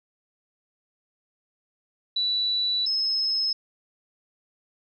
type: tone pair in turn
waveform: sine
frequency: 3951 / 5179 Hz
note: B7 / E8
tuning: 0 / -31 cents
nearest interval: perfect fourth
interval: 469 cents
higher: second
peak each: -22 dBFS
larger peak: neither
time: 2.16-2.86 / 2.86-3.53 s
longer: first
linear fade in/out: 5 ms
effects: none